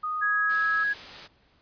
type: tone with pitch glide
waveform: sine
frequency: 1240 to 1294.2 Hz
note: D#6 to E6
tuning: -6 to -32 cents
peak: -27 dBFS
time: 0.03-0.84 s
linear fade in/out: 10 ms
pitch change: +74 cents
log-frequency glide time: 0.17-0.64 s
type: tone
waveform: sine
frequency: 1661.2 Hz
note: G#6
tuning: in tune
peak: -23 dBFS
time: 0.21-0.94 s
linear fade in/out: 20 ms
type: noise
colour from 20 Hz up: white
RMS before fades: -41 dBFS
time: 0.49-1.28 s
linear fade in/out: 20 ms
effects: pink hiss -63 dBFS RMS until 1.61 s + resampled to 11025 Hz